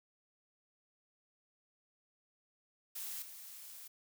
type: noise with level steps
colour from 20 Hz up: blue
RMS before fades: -43 / -51 dBFS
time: 2.95-3.88 s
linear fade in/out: 10 ms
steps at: 3.22 s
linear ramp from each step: 2 ms
effects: none